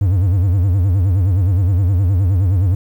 triangle tone with vibrato, 93.3 Hz, F#2, 15 cents sharp, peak -9 dBFS, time 0.01-2.75 s, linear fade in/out 5 ms, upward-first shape sine, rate 9.6 Hz, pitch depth 160 cents each way, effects 8-bit

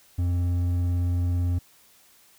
triangle tone with hard clipping, 88.2 Hz, F2, 18 cents sharp, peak -23 dBFS, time 0.18-1.59 s, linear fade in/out 10 ms, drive 9 dB, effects white hiss -57 dBFS RMS until 2.38 s

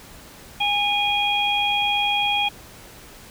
harmonic tone, 820 Hz, G#5, 22 cents flat, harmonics 1 / 3 / 4, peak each -23 / -23 / -23 dBFS, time 0.6-2.49 s, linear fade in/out 10 ms, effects pink hiss -44 dBFS RMS until 3.3 s

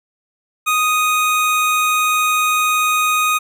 25% pulse tone, 1244.5 Hz, D#6, in tune, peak -10 dBFS, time 0.66-3.39 s, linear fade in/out 20 ms, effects none

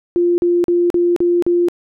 sine tone bursts, 348.7 Hz, F4, 3 cents flat, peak -11 dBFS, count 6, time 0.16-1.685 s, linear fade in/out 0 ms, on 220 ms, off 41 ms, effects none

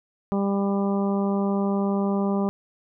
harmonic tone, 198.6 Hz, G3, 23 cents sharp, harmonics 1 / 2 / 3 / 4 / 5 / 6, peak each -22 / -28 / -32 / -34 / -36 / -38 dBFS, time 0.32-2.49 s, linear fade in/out 0 ms, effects none

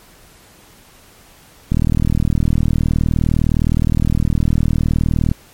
click train, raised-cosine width 5 ms, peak -3 dBFS, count 143, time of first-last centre 1.72-5.315 s, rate 39.5 Hz, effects pink hiss -46 dBFS RMS until 5.53 s + MP3 64 kbps

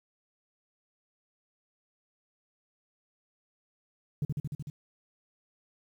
sine tone with echo, 145.3 Hz, D3, 18 cents flat, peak -24 dBFS, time 4.22-4.25 s, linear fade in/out 2 ms, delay 75 ms, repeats 6, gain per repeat -2 dB, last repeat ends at 4.7 s, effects tanh soft clip ceiling -25 dBFS + 10-bit

